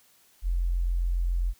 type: tone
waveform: sine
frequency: 43.65 Hz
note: F1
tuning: in tune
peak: -23 dBFS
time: 0.42-1.54 s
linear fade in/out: 50 ms
effects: white hiss -61 dBFS RMS until 1.59 s